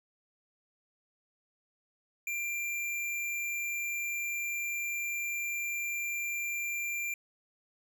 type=tone; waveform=square; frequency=2375 Hz; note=D7; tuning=19 cents sharp; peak=-33 dBFS; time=2.27-7.14 s; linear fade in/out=2 ms; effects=none